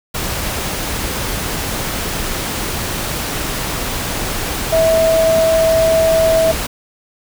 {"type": "tone in noise", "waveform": "sine", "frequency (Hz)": 650, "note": "E5", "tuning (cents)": -24, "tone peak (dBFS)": -10, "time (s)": [4.72, 6.52], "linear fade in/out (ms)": 10, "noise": "pink", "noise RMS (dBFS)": -21, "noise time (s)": [0.14, 6.67], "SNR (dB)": 8, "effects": []}